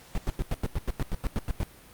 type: noise bursts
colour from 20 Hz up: brown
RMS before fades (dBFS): -26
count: 13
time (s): 0.15-1.631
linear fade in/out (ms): 0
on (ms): 29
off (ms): 92
effects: pink hiss -52 dBFS RMS until 1.93 s + Opus 48 kbps